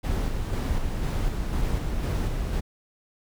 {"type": "noise with tremolo", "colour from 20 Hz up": "brown", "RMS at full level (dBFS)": -25, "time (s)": [0.03, 2.61], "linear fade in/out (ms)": 20, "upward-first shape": "square", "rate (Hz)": 2, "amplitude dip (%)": 30, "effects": []}